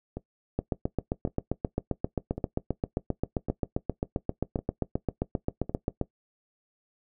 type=two click trains; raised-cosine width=2 ms; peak=-20 / -13 dBFS; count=6 / 42; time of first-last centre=0.17-5.695 / 0.59-6.013 s; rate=0.905 / 7.56 Hz; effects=noise-tail reverb RT60 0.1 s tail -18 dB re dry